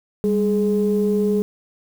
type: tone pair together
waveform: sine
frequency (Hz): 199.78 / 420.4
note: G3 / G#4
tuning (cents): +33 / +21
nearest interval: octave + minor second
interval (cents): 1288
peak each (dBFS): -18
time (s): 0.24-1.42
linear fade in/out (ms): 0
effects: tanh soft clip ceiling -9 dBFS + 7-bit